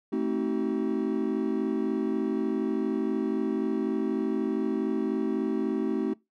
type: chord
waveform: triangle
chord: A diminished seventh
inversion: none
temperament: just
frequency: 220 / 264 / 316.8 / 380.2 Hz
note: A3 / C4 / Eb4 / Gb4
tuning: 0 / +16 / +31 / +47 cents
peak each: -29 dBFS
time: 0.12-6.14 s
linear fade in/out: 10 ms
effects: noise-tail reverb RT60 0.2 s tail -22 dB re dry